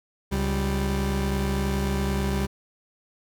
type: tone pair together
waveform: 30% pulse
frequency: 69.3 / 196 Hz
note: C#2 / G3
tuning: 0 / 0 cents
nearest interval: octave + tritone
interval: 1800 cents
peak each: -23 / -24 dBFS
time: 0.31-2.47 s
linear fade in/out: 20 ms
effects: none